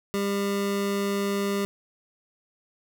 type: tone pair together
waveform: square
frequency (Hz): 200 / 400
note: G3 / G4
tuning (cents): +35 / +35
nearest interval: octave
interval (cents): 1200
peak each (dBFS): -28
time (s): 0.14-1.65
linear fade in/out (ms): 0
effects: none